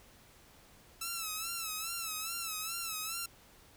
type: tone with vibrato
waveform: 5% pulse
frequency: 1318.5 Hz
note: E6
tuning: in tune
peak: -25 dBFS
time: 1.01-3.26 s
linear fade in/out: 5 ms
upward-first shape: sine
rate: 2.4 Hz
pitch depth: 80 cents each way
effects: pink hiss -60 dBFS RMS until 3.76 s